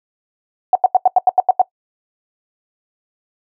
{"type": "tone bursts", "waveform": "sine", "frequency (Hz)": 740, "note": "F#5", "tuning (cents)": 0, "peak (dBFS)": -6, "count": 9, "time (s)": [0.73, 1.617], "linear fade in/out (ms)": 2, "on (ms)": 23, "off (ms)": 85, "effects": ["noise-tail reverb RT60 0.1 s tail -20 dB re dry"]}